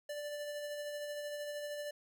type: tone with tremolo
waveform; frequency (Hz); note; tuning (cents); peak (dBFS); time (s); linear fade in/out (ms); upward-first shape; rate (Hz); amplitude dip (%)
square; 587.3; D5; 0; -39; 0.09-1.91; 5; sine; 13; 30
effects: none